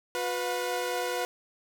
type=tone cluster; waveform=sawtooth; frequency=360.6 / 494.7 / 717 Hz; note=F#4 / B4 / F5; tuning=-45 / +3 / +45 cents; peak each=-32 / -27 / -31 dBFS; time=0.15-1.25 s; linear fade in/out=0 ms; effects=none